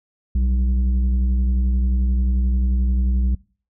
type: tone pair together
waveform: sine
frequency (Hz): 61.65 / 196.3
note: B1 / G3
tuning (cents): -2 / +3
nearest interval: octave + minor sixth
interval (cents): 2005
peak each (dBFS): -14 / -26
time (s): 0.35-3.35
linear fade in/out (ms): 5
effects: noise-tail reverb RT60 0.4 s tail -23 dB re dry + tanh soft clip ceiling -13 dBFS